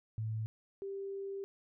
sine tone pair in turn, 110 / 393.2 Hz, A2 / G4, 0 / +5 cents, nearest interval octave + minor seventh, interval 2205 cents, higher second, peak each -34 / -38 dBFS, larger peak first, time 0.18-0.46 / 0.82-1.44 s, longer second, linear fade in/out 0 ms, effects none

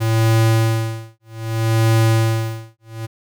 square tone with tremolo, 112.4 Hz, A2, 37 cents sharp, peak -12 dBFS, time 0-3.07 s, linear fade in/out 20 ms, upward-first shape sine, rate 0.63 Hz, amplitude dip 100%, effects none

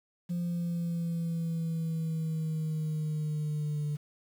sine exponential sweep, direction down, 174.61 to 147.8 Hz, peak -27 dBFS, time 0.29-3.97 s, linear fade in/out 20 ms, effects tanh soft clip ceiling -28 dBFS + 9-bit

